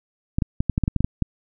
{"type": "clicks", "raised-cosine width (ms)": 5, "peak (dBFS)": -7, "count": 11, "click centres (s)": [0.385, 0.422, 0.605, 0.697, 0.779, 0.837, 0.879, 0.963, 1.006, 1.045, 1.223], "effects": []}